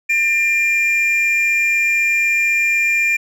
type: tone pair together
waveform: triangle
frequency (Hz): 1807 / 2392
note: A6 / D7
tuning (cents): +46 / +31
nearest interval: perfect fourth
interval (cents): 485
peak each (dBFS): -23 / -12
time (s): 0.09-3.17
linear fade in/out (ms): 10
effects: none